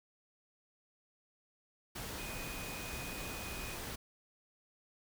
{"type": "tone in noise", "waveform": "sine", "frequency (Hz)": 2489, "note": "D#7", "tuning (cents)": 0, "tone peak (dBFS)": -48, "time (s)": [2.18, 3.76], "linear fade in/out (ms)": 10, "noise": "pink", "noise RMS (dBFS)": -43, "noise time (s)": [1.95, 3.96], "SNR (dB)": -8, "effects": []}